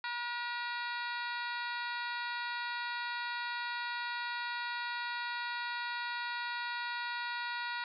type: harmonic tone with a mistuned harmonic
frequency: 480 Hz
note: B4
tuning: 49 cents flat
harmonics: 2 / 3 / 4 / 5 / 6 / 7 / 8 / 9 / 10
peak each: -40 / -40 / -42 / -47 / -50 / -52 / -47 / -48 / -55 dBFS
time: 0.04-7.84 s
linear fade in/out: 2 ms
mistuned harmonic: 6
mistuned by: -77 cents
effects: none